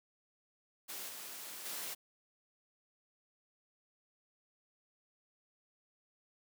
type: noise with level steps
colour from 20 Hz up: white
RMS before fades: -44 / -47 / -42 dBFS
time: 0.88-1.95 s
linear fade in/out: 20 ms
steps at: 1.08 / 1.64 s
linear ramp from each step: 20 ms
effects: high-pass 200 Hz 12 dB/octave